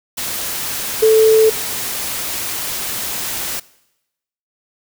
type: tone in noise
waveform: sine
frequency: 440 Hz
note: A4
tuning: in tune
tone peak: -7 dBFS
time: 1.02-1.5 s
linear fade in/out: 10 ms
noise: white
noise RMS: -23 dBFS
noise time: 0.17-3.6 s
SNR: +13 dB
effects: noise-tail reverb RT60 0.9 s tail -21 dB re dry